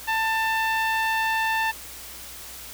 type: tone with low-pass filter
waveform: 10% pulse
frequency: 890 Hz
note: A5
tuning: 20 cents sharp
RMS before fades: -24 dBFS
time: 0.07-1.72 s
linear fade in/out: 20 ms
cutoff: 2000 Hz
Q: 0.95
effects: added 60 Hz sine -50 dBFS peak until 2.73 s + white hiss -40 dBFS RMS until 2.73 s